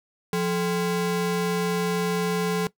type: ring-modulated tone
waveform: square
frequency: 304.1 Hz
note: D#4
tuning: 40 cents flat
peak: -20 dBFS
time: 0.33-2.67 s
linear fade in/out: 2 ms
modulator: 128 Hz
effects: noise-tail reverb RT60 0.1 s tail -18 dB re dry